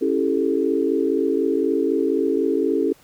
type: chord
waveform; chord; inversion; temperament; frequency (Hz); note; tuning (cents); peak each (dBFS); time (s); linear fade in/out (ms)
sine; A dominant seventh; first; just; 275 / 330 / 396 / 440; C#4 / E4 / G4 / A4; -14 / +2 / +18 / 0; -23; 0.01-2.93; 10
effects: pink hiss -53 dBFS RMS until 3.03 s + high-pass 60 Hz 12 dB/octave